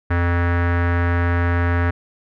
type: tone with low-pass filter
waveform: square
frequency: 86.7 Hz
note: F2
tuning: 12 cents flat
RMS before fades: -18 dBFS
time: 0.1-1.91 s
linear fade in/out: 10 ms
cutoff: 1700 Hz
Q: 3.6
effects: none